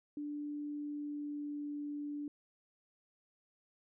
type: tone with pitch glide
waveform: sine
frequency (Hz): 293.7 to 292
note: D4 to D4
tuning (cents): 0 to -10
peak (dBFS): -38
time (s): 0.17-2.28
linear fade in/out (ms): 2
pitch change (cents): -10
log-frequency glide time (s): 0.7-1.71
effects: none